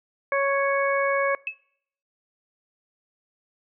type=harmonic tone; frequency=554.4 Hz; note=C#5; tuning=in tune; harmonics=1 / 2 / 3 / 4; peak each=-23 / -26 / -28 / -29 dBFS; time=0.32-1.35 s; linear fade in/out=2 ms
type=tone with exponential decay; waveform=sine; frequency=2600 Hz; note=E7; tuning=24 cents flat; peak=-22 dBFS; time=1.47-1.59 s; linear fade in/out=1 ms; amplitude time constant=24 ms
effects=noise-tail reverb RT60 0.7 s tail -24 dB re dry